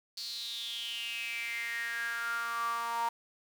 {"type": "tone with high-pass filter sweep", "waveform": "sawtooth", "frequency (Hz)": 233.1, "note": "A#3", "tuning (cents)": 0, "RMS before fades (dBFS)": -36, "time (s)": [0.17, 3.09], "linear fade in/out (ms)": 5, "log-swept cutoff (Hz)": [4500, 920], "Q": 9.1, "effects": ["9-bit"]}